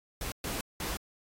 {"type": "noise bursts at uneven times", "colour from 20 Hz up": "pink", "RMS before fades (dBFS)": -36, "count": 3, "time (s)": [[0.21, 0.32], [0.44, 0.61], [0.8, 0.97]], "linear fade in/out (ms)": 2, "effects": ["AAC 48 kbps"]}